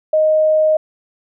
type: tone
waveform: sine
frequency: 622.3 Hz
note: D#5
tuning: in tune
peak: -10 dBFS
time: 0.13-0.77 s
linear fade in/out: 5 ms
effects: none